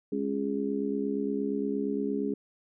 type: harmonic tone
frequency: 68.6 Hz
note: C#2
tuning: 17 cents flat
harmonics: 3 / 4 / 5 / 6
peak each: -33 / -31 / -41 / -32 dBFS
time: 0.12-2.34 s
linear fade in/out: 5 ms
effects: none